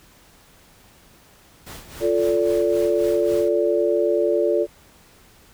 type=noise with tremolo; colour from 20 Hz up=pink; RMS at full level=-37 dBFS; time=1.66-3.49 s; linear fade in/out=10 ms; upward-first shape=sine; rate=3.7 Hz; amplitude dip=65%
type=chord; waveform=sine; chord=D minor; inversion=first; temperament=equal with one note detuned; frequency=349.2 / 440 / 578.2 Hz; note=F4 / A4 / D5; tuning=0 / 0 / -27 cents; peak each=-21 dBFS; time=2-4.67 s; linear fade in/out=50 ms
effects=pink hiss -52 dBFS RMS until 5.53 s